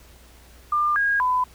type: tone with pitch steps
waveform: sine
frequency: 1198 / 1634 / 1004 Hz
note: D6 / G#6 / B5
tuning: +34 / -29 / +28 cents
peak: -18 dBFS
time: 0.72-1.44 s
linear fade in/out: 5 ms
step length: 240 ms
effects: added 60 Hz sine -49 dBFS peak until 1.54 s + pink hiss -52 dBFS RMS until 1.54 s

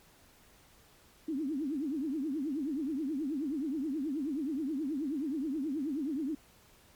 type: tone with vibrato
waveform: sine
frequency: 290 Hz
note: D4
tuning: 22 cents flat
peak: -31 dBFS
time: 1.28-6.35 s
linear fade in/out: 5 ms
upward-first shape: triangle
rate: 9.4 Hz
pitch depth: 260 cents each way
effects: pink hiss -61 dBFS RMS until 6.95 s + MP3 96 kbps

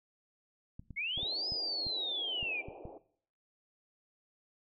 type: clicks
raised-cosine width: 5 ms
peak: -33 dBFS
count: 9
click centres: 0.795 / 0.907 / 1.176 / 1.231 / 1.521 / 1.867 / 2.429 / 2.685 / 2.854 s
type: linear two-way sweep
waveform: sine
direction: up then down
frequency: 2100 to 5120 to 2317 Hz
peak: -33 dBFS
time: 0.96-2.62 s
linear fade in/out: 20 ms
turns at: 1.49 s
type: band-pass noise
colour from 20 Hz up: pink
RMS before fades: -50 dBFS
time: 1.17-2.98 s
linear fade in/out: 2 ms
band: 310 to 820 Hz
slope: 48 dB/octave
effects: noise-tail reverb RT60 0.6 s tail -18 dB re dry

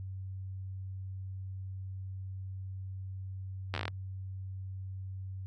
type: slowing click train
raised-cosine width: 0.3 ms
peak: -18 dBFS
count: 9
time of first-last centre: 3.74-3.88 s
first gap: 11 ms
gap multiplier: 1.13
effects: added 95 Hz sine -38 dBFS peak until 5.46 s + AAC 32 kbps

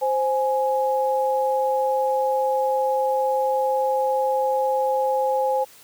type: tone pair together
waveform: sine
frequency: 523.3 / 834.3 Hz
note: C5 / G#5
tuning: 0 / +8 cents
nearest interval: minor sixth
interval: 808 cents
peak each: -21 / -22 dBFS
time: 0.01-5.65 s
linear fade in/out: 20 ms
effects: white hiss -49 dBFS RMS until 5.83 s + high-pass 80 Hz 12 dB/octave

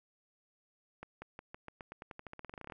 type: accelerating click train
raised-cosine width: 0.5 ms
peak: -30 dBFS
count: 22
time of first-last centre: 1.03-2.722 s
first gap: 190 ms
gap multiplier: 0.9
effects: none

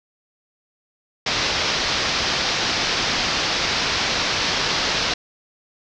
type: low-pass noise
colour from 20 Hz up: white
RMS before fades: -22 dBFS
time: 1.26-5.14 s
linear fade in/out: 5 ms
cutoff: 5600 Hz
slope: 48 dB/octave
effects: none

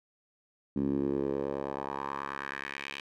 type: tone with band-pass filter sweep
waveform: 10% pulse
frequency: 69.3 Hz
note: C#2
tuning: in tune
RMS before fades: -34 dBFS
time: 0.76-3.01 s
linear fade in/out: 5 ms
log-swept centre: 240 to 2800 Hz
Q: 2.5
effects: none

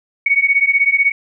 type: beating tone pair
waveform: sine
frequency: 2223 / 2239 Hz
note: C#7 / C#7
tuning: +4 / +17 cents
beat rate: 16 Hz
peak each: -14 dBFS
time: 0.26-1.12 s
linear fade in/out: 5 ms
effects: none

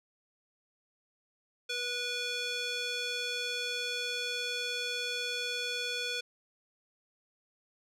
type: tone with band-pass filter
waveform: square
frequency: 488.3 Hz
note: B4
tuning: 20 cents flat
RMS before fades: -35 dBFS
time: 1.69-6.21 s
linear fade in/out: 10 ms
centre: 3500 Hz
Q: 1.6
effects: none

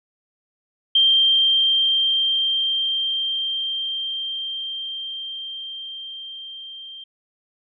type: tone with level ramp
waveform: sine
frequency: 3166 Hz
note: G7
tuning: 17 cents sharp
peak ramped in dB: -12 to -35 dBFS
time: 0.95-7.04 s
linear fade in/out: 5 ms
effects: none

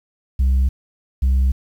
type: tone pair in turn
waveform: sine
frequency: 65.41 / 65.41 Hz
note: C2 / C2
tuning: 0 / 0 cents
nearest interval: unison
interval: 0 cents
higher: neither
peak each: -10 dBFS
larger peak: neither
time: 0.39-0.69 / 1.22-1.52 s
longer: neither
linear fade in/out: 10 ms
effects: tanh soft clip ceiling -12 dBFS + 8-bit

